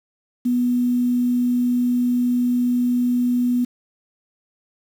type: tone with quantisation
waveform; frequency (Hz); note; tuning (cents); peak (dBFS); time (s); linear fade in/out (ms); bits
sine; 245.2; B3; -12; -16; 0.45-3.65; 10; 7
effects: none